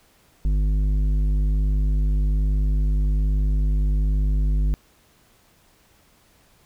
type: tone with tanh clipping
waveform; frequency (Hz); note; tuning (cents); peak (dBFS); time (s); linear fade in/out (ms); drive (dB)
sine; 50.6; G#1; -44; -19; 0.45-4.74; 0; 10
effects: pink hiss -58 dBFS RMS until 6.65 s